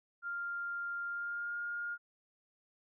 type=tone with pitch glide; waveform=sine; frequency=1396.9 to 1417.2 Hz; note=F6 to F6; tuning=0 to +25 cents; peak=-36 dBFS; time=0.22-1.98 s; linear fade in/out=50 ms; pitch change=+25 cents; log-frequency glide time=1.06-1.57 s; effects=none